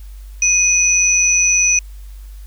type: tone pair together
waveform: sine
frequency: 2498 / 5941 Hz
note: D#7 / F#8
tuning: +6 / +6 cents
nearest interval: octave + minor third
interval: 1500 cents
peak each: -16 / -12 dBFS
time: 0.42-1.79 s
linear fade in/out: 2 ms
effects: added 49 Hz sine -31 dBFS peak until 2.46 s + white hiss -51 dBFS RMS until 2.46 s